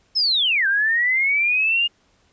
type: linear two-way sweep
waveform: sine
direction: down then up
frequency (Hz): 5320 to 1550 to 2852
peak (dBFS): -16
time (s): 0.15-1.88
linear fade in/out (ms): 20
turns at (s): 0.67
effects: pink hiss -61 dBFS RMS until 2.32 s + resampled to 16000 Hz